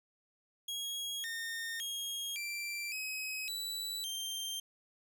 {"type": "tone with pitch steps", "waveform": "sawtooth", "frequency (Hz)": [3299, 1830, 3263, 2353, 2541, 3949, 3159], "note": ["G#7", "A#6", "G#7", "D7", "D#7", "B7", "G7"], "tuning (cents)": [-12, -32, -31, 3, 36, -1, 13], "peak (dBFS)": -34, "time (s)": [0.68, 4.6], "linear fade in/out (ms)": 5, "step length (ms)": 560, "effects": []}